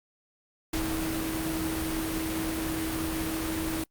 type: tone in noise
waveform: sine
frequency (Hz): 321.2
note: E4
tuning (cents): -45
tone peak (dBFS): -30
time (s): 0.73-3.84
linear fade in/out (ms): 5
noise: pink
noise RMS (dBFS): -33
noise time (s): 0.73-3.84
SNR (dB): 0
effects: noise-tail reverb RT60 0.1 s tail -26 dB re dry + Opus 48 kbps